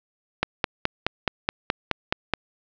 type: click train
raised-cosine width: 0.3 ms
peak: -4 dBFS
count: 10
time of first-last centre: 0.43-2.337 s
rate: 4.72 Hz
effects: low-pass 5000 Hz 12 dB/octave